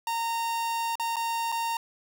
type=tone with dropouts; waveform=45% pulse; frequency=922 Hz; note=A#5; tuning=19 cents flat; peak=-27 dBFS; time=0.07-1.77 s; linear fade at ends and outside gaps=2 ms; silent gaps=0.955-0.997 / 1.159-1.166 / 1.519-1.523 s; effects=none